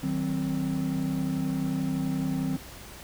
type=chord; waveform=triangle; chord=C diminished; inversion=first; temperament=just; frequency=156.98 / 188.37 / 261.6 Hz; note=Eb3 / Gb3 / C4; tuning=+16 / +31 / 0 cents; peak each=-29 / -30 / -27 dBFS; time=0.03-2.57 s; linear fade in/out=5 ms; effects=added 60 Hz sine -52 dBFS peak until 3.03 s + pink hiss -45 dBFS RMS until 3.03 s